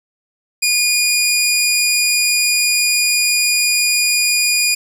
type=tone; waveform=15% pulse; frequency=2442 Hz; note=D#7; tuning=33 cents flat; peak=-6 dBFS; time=0.62-4.75 s; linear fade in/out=10 ms; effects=none